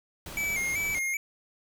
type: noise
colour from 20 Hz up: pink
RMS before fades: -41 dBFS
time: 0.26-0.99 s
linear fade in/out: 2 ms
type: tone with vibrato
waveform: square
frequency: 2217 Hz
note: C#7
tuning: in tune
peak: -28 dBFS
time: 0.37-1.17 s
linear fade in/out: 2 ms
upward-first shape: square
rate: 2.6 Hz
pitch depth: 65 cents each way
effects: none